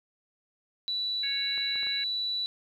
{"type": "tone", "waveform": "sine", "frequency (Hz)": 3951, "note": "B7", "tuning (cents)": 0, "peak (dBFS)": -28, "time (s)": [0.88, 2.46], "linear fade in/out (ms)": 0}
{"type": "harmonic tone", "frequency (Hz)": 554.4, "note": "C#5", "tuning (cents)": 0, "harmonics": [3, 4, 5], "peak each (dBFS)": [-39, -36, -43], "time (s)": [1.23, 2.04], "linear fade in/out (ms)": 5}
{"type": "clicks", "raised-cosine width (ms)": 0.5, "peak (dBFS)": -31, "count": 4, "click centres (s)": [1.578, 1.757, 1.831, 1.869]}
{"effects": ["10-bit"]}